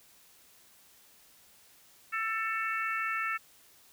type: harmonic tone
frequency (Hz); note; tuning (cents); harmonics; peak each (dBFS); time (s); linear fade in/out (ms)
444.3; A4; +17; 3 / 4 / 5 / 6; -33 / -35 / -37 / -39; 2.12-3.38; 20
effects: white hiss -60 dBFS RMS until 3.92 s